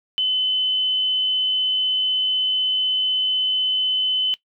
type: tone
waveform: sine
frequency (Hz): 3032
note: F#7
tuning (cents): +42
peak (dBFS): -17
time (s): 0.18-4.34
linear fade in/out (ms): 0
effects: noise-tail reverb RT60 0.1 s tail -18 dB re dry